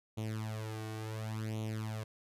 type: tone with flanger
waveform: sawtooth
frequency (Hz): 109.4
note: A2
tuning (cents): -9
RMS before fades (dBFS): -39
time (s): 0.17-2.04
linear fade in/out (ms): 10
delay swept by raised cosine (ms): 0.3 to 2.7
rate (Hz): 0.7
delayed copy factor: +0.8
effects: resampled to 32000 Hz